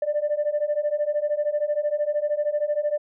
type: beating tone pair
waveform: sine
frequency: 586 / 599 Hz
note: D5 / D5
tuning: -4 / +34 cents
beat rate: 13 Hz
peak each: -24 / -23 dBFS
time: 0.02-2.98 s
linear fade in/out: 5 ms
effects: tanh soft clip ceiling -16 dBFS